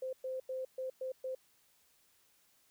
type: tone bursts at uneven times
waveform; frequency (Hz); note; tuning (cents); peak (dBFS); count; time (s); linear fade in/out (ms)
sine; 519; C5; -14; -36; 6; 0.02-0.13 / 0.24-0.4 / 0.49-0.65 / 0.78-0.9 / 1.01-1.12 / 1.24-1.35; 5
effects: white hiss -70 dBFS RMS until 2.7 s